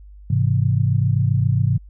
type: chord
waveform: sine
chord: Ab augmented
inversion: none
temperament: equal with one note detuned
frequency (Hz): 103.83 / 131.34 / 164.81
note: Ab2 / C3 / E3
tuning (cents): 0 / +7 / 0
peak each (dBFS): -18 / -18 / -24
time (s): 0.3-1.78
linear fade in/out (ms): 5
effects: added 50 Hz sine -39 dBFS peak until 1.89 s